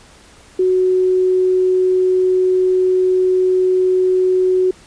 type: tone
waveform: sine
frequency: 370 Hz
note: F#4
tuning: in tune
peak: -11 dBFS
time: 0.59-4.71 s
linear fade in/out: 5 ms
effects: pink hiss -45 dBFS RMS until 4.86 s + resampled to 22050 Hz